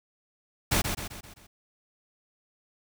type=noise with echo; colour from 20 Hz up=pink; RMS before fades=-24 dBFS; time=0.71-0.82 s; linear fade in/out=10 ms; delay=130 ms; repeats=5; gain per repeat=-6 dB; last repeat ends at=1.47 s; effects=none